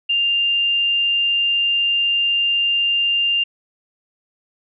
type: tone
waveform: sine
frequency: 2796 Hz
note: F7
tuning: 1 cent sharp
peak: -15 dBFS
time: 0.09-3.44 s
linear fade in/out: 10 ms
effects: none